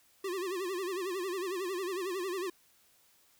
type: tone with vibrato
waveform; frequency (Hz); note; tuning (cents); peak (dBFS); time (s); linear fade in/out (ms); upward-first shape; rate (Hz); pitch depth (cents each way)
square; 370; F#4; 0; -34; 0.24-2.5; 5; sine; 11; 120
effects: white hiss -66 dBFS RMS until 3.39 s